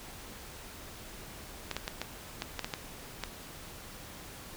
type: clicks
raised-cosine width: 0.2 ms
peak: -16 dBFS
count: 9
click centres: 1.713 / 1.766 / 1.879 / 2.016 / 2.421 / 2.593 / 2.645 / 2.738 / 3.237 s
effects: pink hiss -47 dBFS RMS until 4.56 s